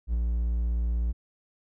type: tone with ADSR envelope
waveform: triangle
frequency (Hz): 58.1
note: A#1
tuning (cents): -5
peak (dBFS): -20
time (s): 0.07-1.13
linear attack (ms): 66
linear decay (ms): 13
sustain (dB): -2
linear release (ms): 24
effects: none

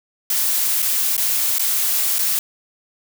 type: noise with dropouts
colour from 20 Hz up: blue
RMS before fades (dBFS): -19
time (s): 0.3-2.39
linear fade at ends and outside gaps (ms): 2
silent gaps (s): 0.821-0.825 / 1.167-1.178 / 1.584-1.594 / 2.185-2.19
effects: none

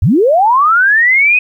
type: linear sweep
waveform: sine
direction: up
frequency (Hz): 64.6 to 2540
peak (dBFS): -6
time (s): 0.02-1.39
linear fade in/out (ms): 5
effects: 8-bit

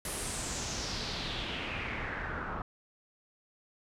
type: noise with low-pass filter sweep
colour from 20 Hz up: pink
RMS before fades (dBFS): -37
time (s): 0.05-2.62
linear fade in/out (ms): 2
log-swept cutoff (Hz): 11000 to 1200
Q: 3.4
effects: none

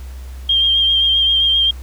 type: tone with vibrato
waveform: sine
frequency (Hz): 3195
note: G7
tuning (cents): +32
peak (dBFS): -11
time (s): 0.49-1.71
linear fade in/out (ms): 5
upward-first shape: sine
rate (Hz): 7.6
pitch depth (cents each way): 25
effects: added 64 Hz sine -28 dBFS peak until 1.82 s + pink hiss -45 dBFS RMS until 1.82 s

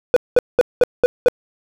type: tone bursts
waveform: triangle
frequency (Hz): 493.9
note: B4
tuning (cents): 0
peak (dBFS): -5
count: 6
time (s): 0.14-1.284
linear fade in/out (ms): 0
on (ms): 24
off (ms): 200
effects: none

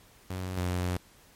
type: tone pair in turn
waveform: sawtooth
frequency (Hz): 92.5 / 89.92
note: F#2 / F#2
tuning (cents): 0 / -49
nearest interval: unison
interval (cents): 49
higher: first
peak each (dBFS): -29 / -24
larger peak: second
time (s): 0.3-0.57 / 0.57-0.97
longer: second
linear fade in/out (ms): 5
effects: pink hiss -58 dBFS RMS until 1.35 s + MP3 64 kbps

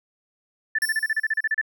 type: tone bursts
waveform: sine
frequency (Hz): 1760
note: A6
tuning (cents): 0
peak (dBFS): -19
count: 13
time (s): 0.75-1.614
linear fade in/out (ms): 5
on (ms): 36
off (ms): 33
type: tone with exponential decay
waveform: 5% pulse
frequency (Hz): 5440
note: F8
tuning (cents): -46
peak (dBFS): -20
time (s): 0.82-1.51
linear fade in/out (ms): 1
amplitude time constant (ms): 150
effects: none

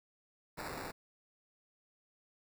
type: noise with sample-and-hold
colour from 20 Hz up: violet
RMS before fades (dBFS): -43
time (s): 0.57-0.92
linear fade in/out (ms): 20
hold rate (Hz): 3150
effects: none

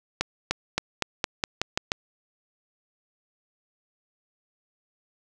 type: accelerating click train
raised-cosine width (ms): 0.2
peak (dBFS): -6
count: 9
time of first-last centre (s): 0.21-1.919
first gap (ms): 300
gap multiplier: 0.9
effects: none

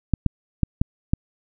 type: clicks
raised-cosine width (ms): 5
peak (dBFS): -5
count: 5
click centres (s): 0.137 / 0.263 / 0.633 / 0.815 / 1.135
effects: none

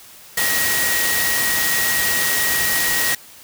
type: tone in noise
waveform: sine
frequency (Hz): 1896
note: A#6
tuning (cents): +29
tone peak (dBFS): -21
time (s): 0.37-3.15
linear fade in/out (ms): 5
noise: white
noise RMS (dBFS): -20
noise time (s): 0.37-3.15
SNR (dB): -4
effects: white hiss -43 dBFS RMS until 3.43 s

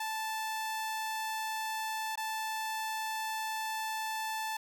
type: tone with dropouts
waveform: sawtooth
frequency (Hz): 878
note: A5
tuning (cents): -4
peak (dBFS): -30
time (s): 0-4.57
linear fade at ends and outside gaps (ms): 5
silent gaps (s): 2.157-2.174
effects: none

